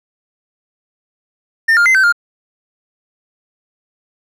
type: tone with pitch steps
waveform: triangle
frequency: 1810 / 1406 / 2065 / 1541 / 1407 Hz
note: A6 / F6 / C7 / G6 / F6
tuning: +48 / +11 / -23 / -30 / +12 cents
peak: -6 dBFS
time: 1.68-2.125 s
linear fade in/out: 10 ms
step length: 89 ms
effects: none